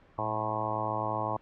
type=harmonic tone with a mistuned harmonic; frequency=108.3 Hz; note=A2; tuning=27 cents flat; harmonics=1 / 2 / 3 / 4 / 5 / 6 / 7 / 8 / 9 / 10; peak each=-38 / -44 / -41 / -44 / -39 / -37 / -38 / -36 / -36 / -36 dBFS; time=0.18-1.37 s; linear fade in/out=5 ms; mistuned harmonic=1; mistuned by=+86 cents; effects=pink hiss -59 dBFS RMS until 1.41 s + low-pass 2000 Hz 12 dB/octave